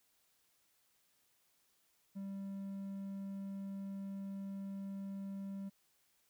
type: tone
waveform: triangle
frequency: 196 Hz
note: G3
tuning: in tune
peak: -39 dBFS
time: 2.15-5.7 s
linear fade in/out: 20 ms
effects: white hiss -75 dBFS RMS until 6.29 s